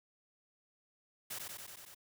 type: noise with echo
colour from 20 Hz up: white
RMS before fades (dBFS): -42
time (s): 1.3-1.39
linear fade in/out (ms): 10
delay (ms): 93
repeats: 6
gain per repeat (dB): -2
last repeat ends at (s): 1.948
effects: none